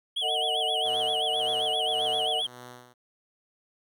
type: tone with vibrato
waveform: triangle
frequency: 3134 Hz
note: G7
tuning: 1 cent flat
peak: -25 dBFS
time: 0.16-2.47 s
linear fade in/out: 10 ms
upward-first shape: sine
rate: 7.6 Hz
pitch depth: 150 cents each way
type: chord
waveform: sine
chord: D# diminished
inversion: second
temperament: equal with one note detuned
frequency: 450.5 / 622.3 / 740 Hz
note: A4 / D#5 / F#5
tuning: +41 / 0 / 0 cents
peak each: -35 / -34 / -30 dBFS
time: 0.21-2.43 s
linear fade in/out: 50 ms
type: tone with tremolo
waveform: 5% pulse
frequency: 123.47 Hz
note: B2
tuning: in tune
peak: -31 dBFS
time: 0.84-2.94 s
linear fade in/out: 20 ms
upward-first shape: sine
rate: 1.8 Hz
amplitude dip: 75%
effects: none